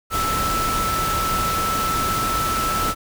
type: tone in noise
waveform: sine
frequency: 1318.5 Hz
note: E6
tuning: in tune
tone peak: -21 dBFS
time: 0.1-2.95 s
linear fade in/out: 50 ms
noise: pink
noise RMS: -25 dBFS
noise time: 0.1-2.95 s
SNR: +1 dB
effects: none